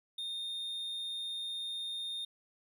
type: tone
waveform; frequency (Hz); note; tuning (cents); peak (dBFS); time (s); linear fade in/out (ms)
triangle; 3658; A#7; -33; -35; 0.18-2.25; 5
effects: none